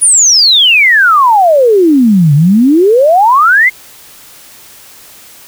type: exponential two-way sweep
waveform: sine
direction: down then up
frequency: 10000 to 138.59 to 2158 Hz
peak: -3 dBFS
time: 0.01-3.7 s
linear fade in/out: 20 ms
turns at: 2.34 s
effects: white hiss -36 dBFS RMS until 5.47 s